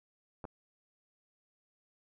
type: clicks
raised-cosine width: 1 ms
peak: -29 dBFS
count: 2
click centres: 0.442 / 0.452 s
effects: none